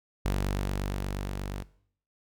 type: tone with level ramp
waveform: sawtooth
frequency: 48.45 Hz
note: G1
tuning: 20 cents flat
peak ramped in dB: -21 to -29 dBFS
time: 0.25-1.63 s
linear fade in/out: 10 ms
effects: noise-tail reverb RT60 0.6 s tail -19 dB re dry